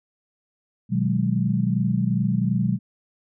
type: chord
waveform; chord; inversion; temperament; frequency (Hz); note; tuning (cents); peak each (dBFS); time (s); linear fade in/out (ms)
sine; G# minor seventh; first; equal; 123.47 / 155.56 / 185 / 207.7; B2 / D#3 / F#3 / G#3; 0 / 0 / 0 / 0; -24 / -28 / -23 / -25; 0.89-2.79; 50
effects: none